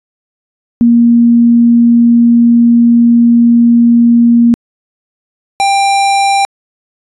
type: tone pair in turn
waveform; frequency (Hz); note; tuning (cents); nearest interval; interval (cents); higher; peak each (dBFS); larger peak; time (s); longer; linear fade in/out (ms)
sine / square; 235.5 / 792.1; A#3 / G5; +18 / +18; octave + major sixth; 2100; second; -3 / -8; first; 0.81-4.54 / 5.6-6.45; first; 0
effects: resampled to 24000 Hz